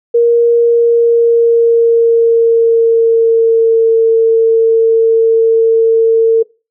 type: tone with pitch glide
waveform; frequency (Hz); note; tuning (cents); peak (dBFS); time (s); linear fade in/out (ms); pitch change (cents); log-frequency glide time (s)
sine; 470 to 452.4; A#4 to A4; +14 to +48; -5; 0.14-6.43; 10; -66; 0.53-3.96
effects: noise-tail reverb RT60 0.3 s tail -22 dB re dry